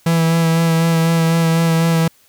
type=tone with vibrato; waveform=45% pulse; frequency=164.81 Hz; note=E3; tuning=in tune; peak=-12 dBFS; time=0.06-2.08 s; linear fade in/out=5 ms; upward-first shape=sine; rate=4 Hz; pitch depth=18 cents each way; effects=white hiss -53 dBFS RMS until 2.28 s